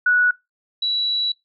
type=tone pair in turn; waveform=sine; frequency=1470 / 3924 Hz; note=F#6 / B7; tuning=-12 / -12 cents; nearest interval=octave + perfect fourth; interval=1700 cents; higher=second; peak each=-13 / -19 dBFS; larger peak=first; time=0.06-0.31 / 0.82-1.32 s; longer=second; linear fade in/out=5 ms; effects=noise-tail reverb RT60 0.2 s tail -21 dB re dry